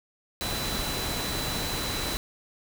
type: tone in noise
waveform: sine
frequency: 3988 Hz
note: B7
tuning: 16 cents sharp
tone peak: -35 dBFS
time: 0.41-2.17 s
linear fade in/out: 0 ms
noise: pink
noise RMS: -31 dBFS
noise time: 0.41-2.17 s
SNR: -7 dB
effects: none